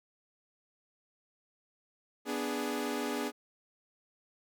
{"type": "chord", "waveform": "sawtooth", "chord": "G# diminished", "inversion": "first", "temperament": "equal", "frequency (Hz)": [246.9, 293.7, 415.3], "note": ["B3", "D4", "G#4"], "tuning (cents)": [0, 0, 0], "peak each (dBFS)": -33, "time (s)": [2.25, 3.32], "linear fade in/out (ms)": 50, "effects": []}